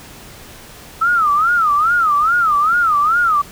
sine tone with vibrato, 1288 Hz, E6, 41 cents flat, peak -11 dBFS, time 1.01-3.42 s, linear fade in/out 10 ms, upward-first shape sine, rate 2.4 Hz, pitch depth 190 cents each way, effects pink hiss -38 dBFS RMS until 3.51 s

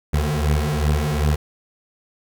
25% pulse beating tone pair, 73.42 / 76.02 Hz, D2 / D#2, 0 / -40 cents, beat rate 2.6 Hz, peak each -17 dBFS, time 0.13-1.36 s, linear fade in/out 10 ms, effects none

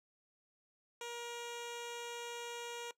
10% pulse tone with notch filter, 474.4 Hz, A#4, 30 cents sharp, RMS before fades -44 dBFS, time 1.01-2.91 s, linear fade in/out 2 ms, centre 1700 Hz, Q 1.6, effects noise-tail reverb RT60 0.1 s tail -19 dB re dry + low-pass 9000 Hz 12 dB/octave

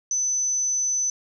sine tone, 6040 Hz, F#8, 35 cents sharp, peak -21 dBFS, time 0.11-1.1 s, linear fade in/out 2 ms, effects none

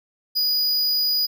square tone, 4925 Hz, D#8, 19 cents flat, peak -19 dBFS, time 0.35-1.27 s, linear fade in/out 20 ms, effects none

